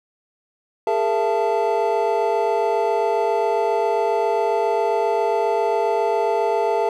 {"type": "tone cluster", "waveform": "triangle", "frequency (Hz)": [411.6, 459, 674, 880], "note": ["G#4", "A#4", "E5", "A5"], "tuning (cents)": [-16, -27, 38, 0], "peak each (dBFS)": -21, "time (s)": [0.87, 6.89], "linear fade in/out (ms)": 2, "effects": []}